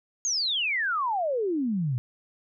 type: exponential sweep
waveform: sine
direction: down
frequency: 6710 to 116.54 Hz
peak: -24 dBFS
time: 0.25-1.98 s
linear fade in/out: 0 ms
effects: none